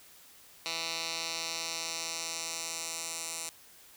10% pulse tone with band-pass filter sweep, 164.7 Hz, E3, 1 cent flat, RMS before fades -37 dBFS, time 0.66-3.49 s, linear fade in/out 0 ms, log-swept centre 4200 to 8100 Hz, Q 1.6, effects white hiss -56 dBFS RMS until 3.96 s

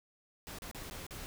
pink noise with dropouts, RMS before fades -45 dBFS, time 0.47-1.26 s, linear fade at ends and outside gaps 0 ms, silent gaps 0.586-0.621 / 0.713-0.747 / 0.899-0.91 / 1.066-1.108 s, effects none

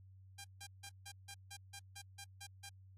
5% pulse tone bursts, 799 Hz, G5, 33 cents sharp, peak -37 dBFS, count 11, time 0.38-2.695 s, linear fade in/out 10 ms, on 65 ms, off 160 ms, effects added 95 Hz sine -57 dBFS peak until 2.97 s + AAC 48 kbps

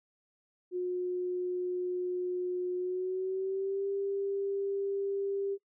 sine tone with pitch glide, 361 to 396 Hz, F#4 to G4, -43 to +18 cents, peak -30 dBFS, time 0.71-5.58 s, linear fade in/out 50 ms, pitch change +161 cents, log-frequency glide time 2.76-3.87 s, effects noise-tail reverb RT60 0.1 s tail -22 dB re dry

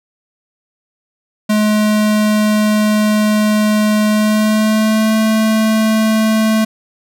square tone with pitch glide, 212.4 to 219.1 Hz, G#3 to A3, +39 to -7 cents, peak -11 dBFS, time 1.49-6.65 s, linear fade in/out 10 ms, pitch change +54 cents, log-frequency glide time 4.08-5.15 s, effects none

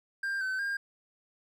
triangle tone with pitch steps, 1592 / 1527 / 1608 Hz, G6 / G6 / G6, +26 / -46 / +44 cents, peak -28 dBFS, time 0.23-0.77 s, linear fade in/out 5 ms, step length 180 ms, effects none

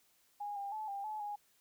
sine tone with pitch steps, 822 / 800 / 864 / 797 / 858 / 826 Hz, G#5 / G5 / A5 / G5 / A5 / G#5, -18 / +35 / -32 / +28 / -44 / -10 cents, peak -38 dBFS, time 0.4-1.36 s, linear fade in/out 10 ms, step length 160 ms, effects white hiss -71 dBFS RMS until 1.6 s

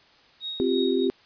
sine tone with tremolo, 3762 Hz, A#7, 15 cents sharp, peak -29 dBFS, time 0.4-1.09 s, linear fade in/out 50 ms, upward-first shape triangle, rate 3.1 Hz, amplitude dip 75%
sine chord, C suspended fourth, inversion none, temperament equal, 261.6 / 349.2 / 392 Hz, C4 / F4 / G4, 0 / 0 / 0 cents, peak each -25 / -26 / -24 dBFS, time 0.6-1.1 s, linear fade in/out 0 ms
effects white hiss -56 dBFS RMS until 1.25 s + resampled to 11025 Hz

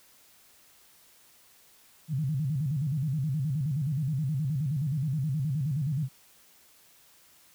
sine tone with vibrato, 143.5 Hz, D3, 40 cents flat, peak -26 dBFS, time 2.08-6.09 s, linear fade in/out 50 ms, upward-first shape square, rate 9.5 Hz, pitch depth 160 cents each way, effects white hiss -59 dBFS RMS until 7.54 s

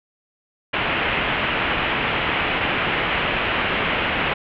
white low-pass noise, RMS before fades -22 dBFS, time 0.73-4.34 s, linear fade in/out 10 ms, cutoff 3000 Hz, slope 48 dB/octave, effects none

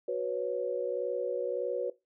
sine chord, F# suspended fourth, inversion none, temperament just, 370 / 493.3 / 555 Hz, F#4 / B4 / C#5, 0 / -2 / +2 cents, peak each -35 / -32 / -34 dBFS, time 0.08-1.9 s, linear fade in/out 5 ms, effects noise-tail reverb RT60 0.2 s tail -17 dB re dry

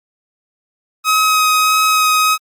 sawtooth tone with vibrato, 1266 Hz, D#6, 30 cents sharp, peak -7 dBFS, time 1.04-2.38 s, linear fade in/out 50 ms, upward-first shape sine, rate 1.6 Hz, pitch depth 11 cents each way, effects Opus 32 kbps

